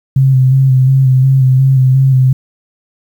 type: tone with vibrato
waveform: sine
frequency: 131.9 Hz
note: C3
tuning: 14 cents sharp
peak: -5 dBFS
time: 0.16-2.33 s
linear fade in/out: 5 ms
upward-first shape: square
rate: 2.8 Hz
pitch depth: 28 cents each way
effects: 7-bit